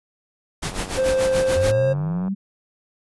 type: noise with tremolo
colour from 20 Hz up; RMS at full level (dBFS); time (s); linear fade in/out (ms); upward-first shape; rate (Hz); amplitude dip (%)
pink; -25; 0.62-1.72; 10; sine; 6.9; 80
type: click train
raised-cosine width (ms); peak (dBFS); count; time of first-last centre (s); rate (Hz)
1; -22; 148; 0.72-2.281; 94.2
type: tone with pitch glide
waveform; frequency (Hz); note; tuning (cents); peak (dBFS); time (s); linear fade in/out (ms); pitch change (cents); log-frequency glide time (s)
triangle; 523.3 to 534.9; C5 to C5; 0 to +38; -15; 0.97-1.94; 20; +38; 1.52-1.76
type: linear sweep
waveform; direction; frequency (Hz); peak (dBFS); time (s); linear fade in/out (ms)
sine; up; 85.1 to 200; -21; 1.55-2.35; 20
effects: resampled to 24000 Hz